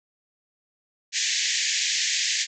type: band-pass noise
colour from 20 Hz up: white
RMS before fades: -25 dBFS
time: 1.12-2.47 s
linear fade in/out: 50 ms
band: 1700 to 7300 Hz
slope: 96 dB/octave
effects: none